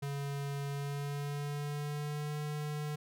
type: tone with pitch glide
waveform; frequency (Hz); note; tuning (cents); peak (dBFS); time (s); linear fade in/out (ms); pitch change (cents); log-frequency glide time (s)
square; 141 to 149.38; C#3 to D3; +30 to +30; -36; 0.02-2.96; 10; +100; 0.69-2.37
effects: none